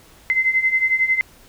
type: beating tone pair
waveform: sine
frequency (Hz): 2055 / 2066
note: C7 / C7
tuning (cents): -32 / -22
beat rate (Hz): 11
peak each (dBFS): -21 / -17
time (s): 0.3-1.21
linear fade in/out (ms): 0
effects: pink hiss -49 dBFS RMS until 1.48 s